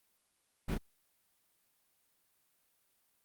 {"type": "noise with echo", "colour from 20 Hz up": "brown", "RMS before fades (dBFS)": -33, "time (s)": [0.68, 0.75], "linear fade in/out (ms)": 10, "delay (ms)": 32, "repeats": 1, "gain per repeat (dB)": -2, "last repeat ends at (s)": 0.782, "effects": ["white hiss -75 dBFS RMS until 3.24 s", "Opus 32 kbps"]}